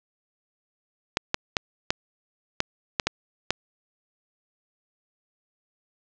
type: clicks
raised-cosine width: 0.2 ms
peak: -4 dBFS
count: 8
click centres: 1.171 / 1.344 / 1.568 / 1.905 / 2.604 / 2.998 / 3.07 / 3.506 s
effects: low-pass 7000 Hz 12 dB/octave